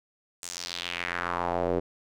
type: tone with band-pass filter sweep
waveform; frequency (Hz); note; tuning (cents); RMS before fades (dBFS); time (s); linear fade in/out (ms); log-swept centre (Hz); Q
square; 43.65; F1; 0; -31; 0.42-1.8; 10; 8000 to 420; 2.4
effects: none